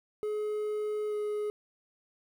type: tone with pitch glide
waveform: triangle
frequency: 423.2 to 419.5 Hz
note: G#4 to G#4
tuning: +33 to +17 cents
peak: -28 dBFS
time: 0.23-1.5 s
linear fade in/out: 0 ms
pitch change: -16 cents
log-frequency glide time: 1.08-1.14 s
effects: 10-bit